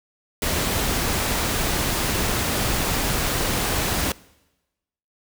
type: noise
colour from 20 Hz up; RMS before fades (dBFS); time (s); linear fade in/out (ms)
pink; -23; 0.42-4.12; 2
effects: noise-tail reverb RT60 1.0 s tail -22 dB re dry